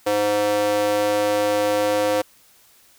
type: tone with high-pass filter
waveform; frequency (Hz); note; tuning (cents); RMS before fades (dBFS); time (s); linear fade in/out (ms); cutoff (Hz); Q
square; 103.8; G#2; 0; -20; 0.06-2.22; 10; 470; 3.3
effects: white hiss -54 dBFS RMS until 2.98 s